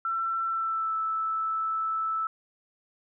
sine tone with pitch glide, 1343 to 1314.6 Hz, E6 to E6, +32 to -5 cents, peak -26 dBFS, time 0.05-2.27 s, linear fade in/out 2 ms, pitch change -37 cents, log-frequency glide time 0.47-0.96 s, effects none

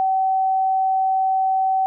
sine tone, 763 Hz, G5, 47 cents flat, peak -16 dBFS, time 0-1.86 s, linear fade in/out 0 ms, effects none

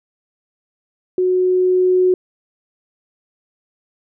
sine tone with level ramp, 367.1 Hz, F#4, 14 cents flat, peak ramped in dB -13 to -10 dBFS, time 1.18-2.14 s, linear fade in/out 2 ms, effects none

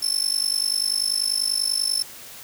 30% pulse tone with amplitude modulation, 5300 Hz, E8, 9 cents sharp, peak -13 dBFS, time 0.02-2.03 s, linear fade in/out 10 ms, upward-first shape sine, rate 50.2 Hz, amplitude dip 90%, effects white hiss -41 dBFS RMS until 2.43 s

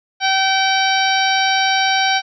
harmonic tone with a mistuned harmonic, 770 Hz, G5, 31 cents flat, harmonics 1 / 2 / 3 / 4 / 5 / 6 / 7, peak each -17 / -20 / -22 / -23 / -24 / -25 / -25 dBFS, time 0.2-2.22 s, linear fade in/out 50 ms, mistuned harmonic 7, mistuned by +65 cents, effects none

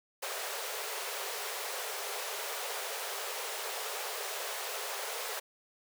pink high-pass noise, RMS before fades -38 dBFS, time 0.22-5.4 s, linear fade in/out 10 ms, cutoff 400 Hz, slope 96 dB/octave, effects none

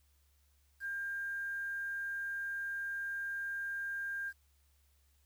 sine tone with quantisation, 1600 Hz, G6, 35 cents sharp, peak -36 dBFS, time 0.8-4.33 s, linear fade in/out 50 ms, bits 10, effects added 70 Hz sine -68 dBFS peak until 5.25 s + white hiss -75 dBFS RMS until 5.25 s

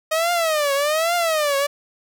sawtooth tone with vibrato, 622.3 Hz, D#5, in tune, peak -14 dBFS, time 0.11-1.67 s, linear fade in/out 10 ms, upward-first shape triangle, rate 1.2 Hz, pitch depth 220 cents each way, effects none

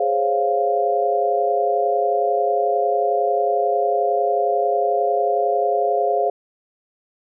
sine chord, Db major seventh, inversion second, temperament equal, 415.3 / 523.3 / 554.4 / 698.5 Hz, Ab4 / C5 / Db5 / F5, 0 / 0 / 0 / 0 cents, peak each -22 / -24 / -25 / -19 dBFS, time 0-6.3 s, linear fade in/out 5 ms, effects none

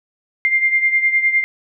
sine beating tone pair, 2100 / 2109.8 Hz, C7 / C7, +6 / +14 cents, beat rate 9.8 Hz, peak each -14 / -20 dBFS, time 0.45-1.44 s, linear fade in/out 0 ms, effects none

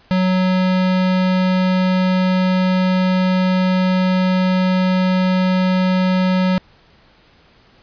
square tone, 185 Hz, F#3, in tune, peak -14 dBFS, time 0.11-6.58 s, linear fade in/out 0 ms, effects pink hiss -51 dBFS RMS until 7.82 s + resampled to 11025 Hz

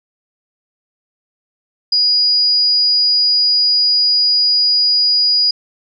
sine tone, 4900 Hz, D#8, 27 cents flat, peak -10 dBFS, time 1.92-5.51 s, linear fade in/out 5 ms, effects none

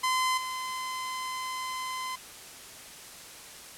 sawtooth tone with level steps, 1028 Hz, C6, 31 cents flat, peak -21 / -29 dBFS, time 0.03-2.16 s, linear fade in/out 10 ms, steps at 0.37 s, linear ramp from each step 10 ms, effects white hiss -46 dBFS RMS until 3.77 s + low-pass 11000 Hz 12 dB/octave

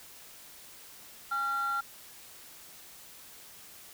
sine tone pair together, 818.2 / 1376 Hz, G#5 / F6, -26 / -26 cents, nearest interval major sixth, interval 900 cents, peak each -36 / -27 dBFS, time 1.31-1.81 s, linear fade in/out 10 ms, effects tanh soft clip ceiling -26 dBFS + white hiss -51 dBFS RMS until 3.93 s

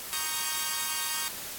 5% pulse chord, Eb dominant seventh, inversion second, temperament equal, 932.3 / 1108.7 / 1244.5 / 1568 Hz, Bb5 / Db6 / Eb6 / G6, 0 / 0 / 0 / 0 cents, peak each -22 / -23 / -24 / -24 dBFS, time 0.13-1.28 s, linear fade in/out 0 ms, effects white hiss -39 dBFS RMS until 1.58 s + AAC 64 kbps

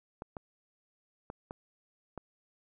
clicks, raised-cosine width 1 ms, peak -26 dBFS, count 5, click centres 0.221 / 0.368 / 1.301 / 1.509 / 2.177 s, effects none

